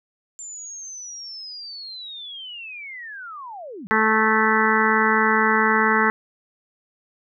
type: linear sweep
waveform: sine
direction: down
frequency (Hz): 7250 to 169.1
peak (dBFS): -33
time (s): 0.39-3.87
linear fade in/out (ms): 0
type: harmonic tone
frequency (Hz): 218.9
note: A3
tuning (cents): -9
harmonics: 1 / 2 / 4 / 5 / 6 / 7 / 8 / 9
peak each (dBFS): -24 / -24 / -24 / -24 / -24 / -24 / -24 / -24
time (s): 3.91-6.1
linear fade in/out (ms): 0
effects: none